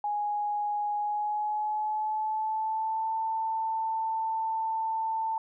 sine tone with pitch glide, 830.6 to 890.2 Hz, G#5 to A5, 0 to +20 cents, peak -27 dBFS, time 0.04-5.38 s, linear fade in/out 2 ms, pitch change +120 cents, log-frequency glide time 0.96-3.15 s, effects none

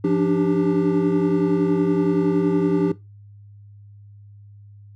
triangle tone cluster, 172.7 / 289.1 / 299.8 / 394.1 Hz, F3 / D4 / D4 / G4, -19 / -27 / +36 / +9 cents, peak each -20 dBFS, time 0.04-2.92 s, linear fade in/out 5 ms, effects noise-tail reverb RT60 0.2 s tail -17 dB re dry + added 102 Hz sine -42 dBFS peak until 4.95 s

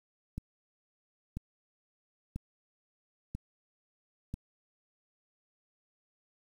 click train, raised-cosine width 5 ms, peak -24 dBFS, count 5, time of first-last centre 0.38-4.34 s, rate 1.01 Hz, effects 9-bit

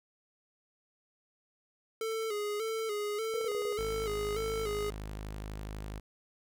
square tone with vibrato, 430 Hz, A4, 40 cents flat, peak -33 dBFS, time 2.01-4.9 s, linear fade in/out 2 ms, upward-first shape square, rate 1.7 Hz, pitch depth 61 cents each way
sine tone bursts, 481.7 Hz, B4, 43 cents flat, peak -35 dBFS, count 4, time 3.34-3.725 s, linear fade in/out 0 ms, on 73 ms, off 31 ms
sawtooth tone, 52.1 Hz, G#1, 6 cents sharp, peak -35 dBFS, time 3.78-6 s, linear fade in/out 10 ms
effects none

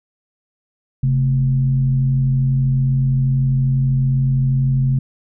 sine tone with frequency modulation, 133.2 Hz, C3, 31 cents sharp, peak -13 dBFS, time 1.03-4.99 s, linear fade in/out 5 ms, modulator 88 Hz, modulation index 0.4, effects none

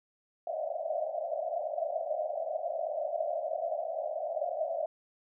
white band-pass noise, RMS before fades -34 dBFS, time 0.47-4.86 s, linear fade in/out 2 ms, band 590 to 690 Hz, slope 96 dB/octave, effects none

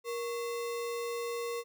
sine tone with sample-and-hold, 471 Hz, A#4, 18 cents sharp, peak -33 dBFS, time 0.04-1.64 s, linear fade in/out 50 ms, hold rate 1575 Hz, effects none

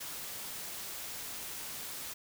white noise, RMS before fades -42 dBFS, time 0-2.14 s, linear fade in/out 10 ms, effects none

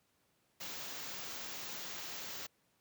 white band-stop noise, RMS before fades -44 dBFS, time 0.6-2.47 s, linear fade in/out 10 ms, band 7300 to 15000 Hz, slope 96 dB/octave, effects pink hiss -75 dBFS RMS until 2.8 s + high-pass 100 Hz 12 dB/octave

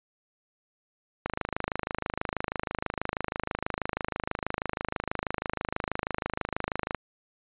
click train, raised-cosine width 0.5 ms, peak -13 dBFS, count 150, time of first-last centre 1.26-6.947 s, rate 26.2 Hz, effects resampled to 8000 Hz

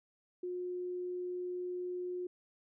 sine tone, 359.6 Hz, F#4, 49 cents flat, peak -36 dBFS, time 0.43-2.27 s, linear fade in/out 5 ms, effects none

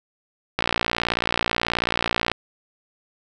click train, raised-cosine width 0.3 ms, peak -4 dBFS, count 102, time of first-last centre 0.59-2.316 s, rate 58.5 Hz, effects none

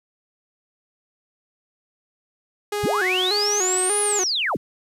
sawtooth tone with vibrato, 390.3 Hz, G4, 8 cents flat, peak -19 dBFS, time 2.72-4.24 s, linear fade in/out 5 ms, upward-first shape square, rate 1.7 Hz, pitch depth 100 cents each way
sine linear two-way sweep, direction up then down, 36.71 to 9956 to 36.71 Hz, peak -20 dBFS, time 2.83-4.57 s, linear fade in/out 10 ms, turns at 4.01 s
effects resampled to 32000 Hz + 9-bit

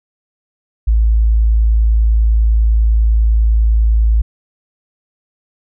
sine tone, 55 Hz, A1, in tune, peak -8 dBFS, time 0.87-4.22 s, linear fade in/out 10 ms, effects none

